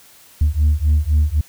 sine beating tone pair, 73.42 / 77.32 Hz, D2 / D#2, 0 / -10 cents, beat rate 3.9 Hz, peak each -14 dBFS, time 0.41-1.41 s, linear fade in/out 5 ms, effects tanh soft clip ceiling -9 dBFS + white hiss -47 dBFS RMS until 1.48 s

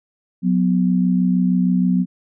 sine tone pair together, 182.63 / 249 Hz, F#3 / B3, -22 / +14 cents, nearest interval perfect fourth, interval 536 cents, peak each -15 / -19 dBFS, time 0.42-2.06 s, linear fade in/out 50 ms, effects none

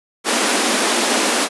pink high-pass noise, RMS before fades -17 dBFS, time 0.24-1.49 s, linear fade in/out 50 ms, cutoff 210 Hz, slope 96 dB/octave, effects resampled to 24000 Hz

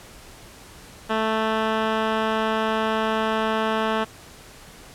10% pulse tone with low-pass filter, 220 Hz, A3, in tune, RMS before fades -23 dBFS, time 1.09-4.05 s, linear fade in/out 20 ms, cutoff 2400 Hz, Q 1.6, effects pink hiss -45 dBFS RMS until 4.94 s + low-pass 12000 Hz 12 dB/octave

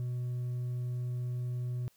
sine tone with hard clipping, 123.47 Hz, B2, in tune, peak -33 dBFS, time 0-1.88 s, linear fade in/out 0 ms, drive 2 dB, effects white hiss -68 dBFS RMS until 1.96 s

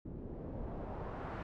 pink noise with low-pass filter sweep, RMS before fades -43 dBFS, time 0.05-1.43 s, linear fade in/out 5 ms, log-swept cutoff 300 to 1400 Hz, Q 1.2, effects none

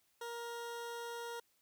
20% pulse tone, 470 Hz, A#4, 14 cents sharp, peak -37 dBFS, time 0.21-1.4 s, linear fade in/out 5 ms, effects white hiss -75 dBFS RMS until 1.61 s

